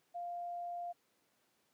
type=tone; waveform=sine; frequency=698.5 Hz; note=F5; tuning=in tune; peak=-39 dBFS; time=0.14-0.93 s; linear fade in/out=20 ms; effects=pink hiss -75 dBFS RMS until 1.73 s + high-pass 200 Hz 12 dB/octave